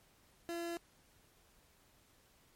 30% pulse tone, 340 Hz, F4, 46 cents flat, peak -36 dBFS, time 0.49-0.77 s, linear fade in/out 0 ms, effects pink hiss -68 dBFS RMS until 2.55 s + MP3 64 kbps

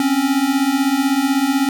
square beating tone pair, 261.6 / 277.6 Hz, C4 / C#4, 0 / +3 cents, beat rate 16 Hz, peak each -20 / -17 dBFS, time 0-1.69 s, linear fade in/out 2 ms, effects none

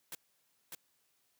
white noise with echo, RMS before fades -43 dBFS, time 0.12-0.15 s, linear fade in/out 2 ms, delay 600 ms, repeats 1, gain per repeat -2 dB, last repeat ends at 0.75 s, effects white hiss -75 dBFS RMS until 1.39 s + high-pass 60 Hz 12 dB/octave

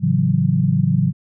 sine chord, F# minor seventh, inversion first, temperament equal, 110 / 138.59 / 164.81 / 185 Hz, A2 / C#3 / E3 / F#3, 0 / 0 / 0 / 0 cents, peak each -22 / -18 / -19 / -19 dBFS, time 0-1.13 s, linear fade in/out 50 ms, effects none

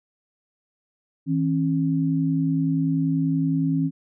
sine tone pair together, 160.8 / 271.3 Hz, E3 / C#4, -43 / -37 cents, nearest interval major sixth, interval 906 cents, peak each -22 / -22 dBFS, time 1.26-3.91 s, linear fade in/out 50 ms, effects none

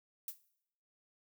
violet noise with exponential decay, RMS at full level -37 dBFS, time 0.28-0.39 s, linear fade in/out 1 ms, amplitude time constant 23 ms, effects noise-tail reverb RT60 0.7 s tail -18 dB re dry

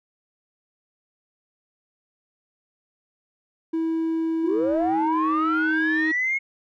triangle tone with pitch glide, 325.3 to 315.9 Hz, E4 to D#4, -23 to +26 cents, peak -19 dBFS, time 3.73-6.12 s, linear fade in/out 10 ms, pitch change -51 cents, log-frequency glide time 4.88-5.16 s
sine linear sweep, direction up, 311.1 to 2185 Hz, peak -20 dBFS, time 4.43-6.39 s, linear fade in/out 20 ms
effects tanh soft clip ceiling -15 dBFS

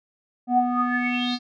square tone with low-pass filter sweep, 245.9 Hz, B3, 7 cents flat, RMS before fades -23 dBFS, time 0.47-1.39 s, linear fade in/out 50 ms, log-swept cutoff 590 to 4600 Hz, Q 9.6, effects none

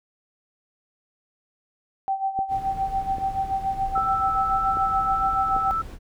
sine tone with tremolo, 776 Hz, G5, 18 cents flat, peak -20 dBFS, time 2.08-5.71 s, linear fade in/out 0 ms, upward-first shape sine, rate 7 Hz, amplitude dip 75%
click train, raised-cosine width 2 ms, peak -21 dBFS, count 5, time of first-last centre 2.39-5.565 s, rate 1.26 Hz
brown noise, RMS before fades -36 dBFS, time 2.48-5.99 s, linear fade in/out 50 ms
sine tone with vibrato, 1318.5 Hz, E6, in tune, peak -22 dBFS, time 3.95-5.82 s, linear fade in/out 10 ms, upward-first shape triangle, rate 1.7 Hz, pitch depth 10 cents each way
effects none

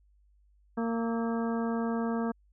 harmonic tone with a mistuned harmonic, 230 Hz, A#3, 23 cents flat, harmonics 1 / 2 / 3 / 4 / 5 / 6 / 7, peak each -29 / -35 / -39 / -41 / -43 / -45 / -46 dBFS, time 0.77-2.32 s, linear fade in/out 10 ms, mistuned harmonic 6, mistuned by -100 cents, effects added 50 Hz sine -61 dBFS peak until 2.52 s

